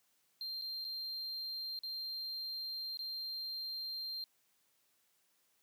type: tone with dropouts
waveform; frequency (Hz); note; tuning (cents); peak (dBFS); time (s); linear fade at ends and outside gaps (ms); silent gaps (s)
triangle; 4175; C8; -5; -38; 0.41-4.24; 1; 0.614-0.62 / 0.844-0.849 / 1.79-1.834 / 2.972-2.991
effects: white hiss -75 dBFS RMS until 5.62 s + high-pass 100 Hz 12 dB/octave